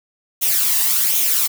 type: noise with flanger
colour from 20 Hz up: blue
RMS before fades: -17 dBFS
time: 0.41-1.48 s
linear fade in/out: 20 ms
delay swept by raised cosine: 0.31 to 1.07 ms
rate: 1.3 Hz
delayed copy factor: +0.55
effects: none